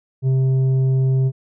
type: tone with tanh clipping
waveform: sine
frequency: 131.9 Hz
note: C3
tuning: 14 cents sharp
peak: -15 dBFS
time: 0.22-1.32 s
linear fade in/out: 50 ms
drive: 6 dB
effects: none